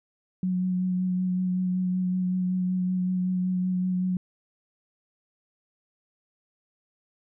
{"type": "tone with vibrato", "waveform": "sine", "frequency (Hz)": 183.2, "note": "F#3", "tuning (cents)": -17, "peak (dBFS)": -23, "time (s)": [0.43, 4.17], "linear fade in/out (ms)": 2, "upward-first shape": "sine", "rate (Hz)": 5.3, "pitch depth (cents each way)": 16, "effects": []}